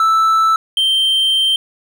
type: tone pair in turn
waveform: triangle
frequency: 1318.5 / 3136 Hz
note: E6 / G7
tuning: 0 / 0 cents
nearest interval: octave + minor third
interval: 1500 cents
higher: second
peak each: -8 / -10 dBFS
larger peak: first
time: 0-0.56 / 0.77-1.56 s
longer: second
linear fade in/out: 2 ms
effects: none